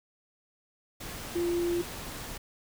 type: tone in noise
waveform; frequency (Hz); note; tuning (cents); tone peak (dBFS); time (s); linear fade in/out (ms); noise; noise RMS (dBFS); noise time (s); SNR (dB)
sine; 346; F4; -16; -26; 1.35-1.82; 10; pink; -40; 1-2.38; +11
effects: none